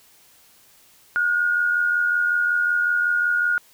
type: tone pair together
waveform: sine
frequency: 1436.6 / 1522 Hz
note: F6 / F#6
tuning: +48 / +48 cents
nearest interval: minor second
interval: 100 cents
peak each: -18 / -27 dBFS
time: 1.16-3.58 s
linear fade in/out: 0 ms
effects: white hiss -54 dBFS RMS until 3.73 s